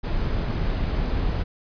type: noise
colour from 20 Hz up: brown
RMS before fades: -24 dBFS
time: 0.03-1.44 s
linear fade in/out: 20 ms
effects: resampled to 11025 Hz